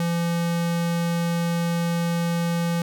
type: tone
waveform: square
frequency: 170 Hz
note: F3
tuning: 46 cents flat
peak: -22 dBFS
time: 0-2.82 s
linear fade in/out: 2 ms
effects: none